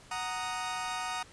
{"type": "chord", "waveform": "sawtooth", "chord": "D# minor", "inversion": "first", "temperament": "equal", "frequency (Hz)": [740, 932.3, 1244.5], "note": ["F#5", "A#5", "D#6"], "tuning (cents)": [0, 0, 0], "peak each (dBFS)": -34, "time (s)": [0.11, 1.23], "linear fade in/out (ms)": 5, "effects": ["pink hiss -55 dBFS RMS until 1.32 s", "resampled to 22050 Hz"]}